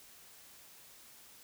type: silence
effects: white hiss -57 dBFS RMS until 1.43 s